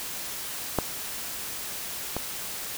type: clicks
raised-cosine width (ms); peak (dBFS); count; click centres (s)
1; -8 / -14; 2; 0.787 / 2.166
effects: white hiss -35 dBFS RMS until 2.77 s